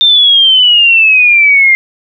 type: exponential sweep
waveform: sine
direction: down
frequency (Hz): 3630 to 2099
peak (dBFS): -3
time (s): 0.01-1.75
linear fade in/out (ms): 0
effects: none